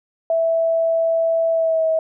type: tone with pitch glide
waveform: sine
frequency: 658 to 642.6 Hz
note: E5 to E5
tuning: -3 to -44 cents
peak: -15 dBFS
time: 0.3-1.99 s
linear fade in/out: 2 ms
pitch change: -41 cents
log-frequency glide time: 1.51-1.85 s
effects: none